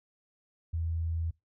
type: tone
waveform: sine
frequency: 82.41 Hz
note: E2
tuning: in tune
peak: -29 dBFS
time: 0.73-1.31 s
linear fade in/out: 10 ms
effects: noise-tail reverb RT60 0.2 s tail -23 dB re dry